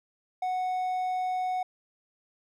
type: tone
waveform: triangle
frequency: 738 Hz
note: F#5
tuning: 5 cents flat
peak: -25 dBFS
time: 0.42-1.63 s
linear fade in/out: 5 ms
effects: none